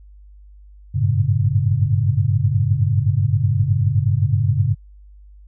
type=tone cluster; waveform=sine; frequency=95.6 / 103.5 / 114.7 / 140.6 Hz; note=G2 / G#2 / A#2 / C#3; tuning=-43 / -5 / -28 / +25 cents; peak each=-20 dBFS; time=0.94-4.75 s; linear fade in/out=20 ms; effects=added 50 Hz sine -41 dBFS peak until 5.47 s